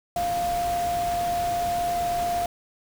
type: tone in noise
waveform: sine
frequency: 698.5 Hz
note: F5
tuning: in tune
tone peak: -23 dBFS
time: 0.16-2.46 s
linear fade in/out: 2 ms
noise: pink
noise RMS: -35 dBFS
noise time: 0.16-2.46 s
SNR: +9 dB
effects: none